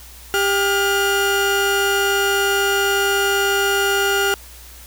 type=tone pair together; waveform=30% pulse; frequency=397.1 / 1418 Hz; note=G4 / F6; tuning=+22 / +26 cents; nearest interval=octave + minor seventh; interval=2204 cents; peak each=-16 dBFS; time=0.34-4.34 s; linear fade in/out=0 ms; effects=added 60 Hz sine -41 dBFS peak until 4.86 s + white hiss -42 dBFS RMS until 4.86 s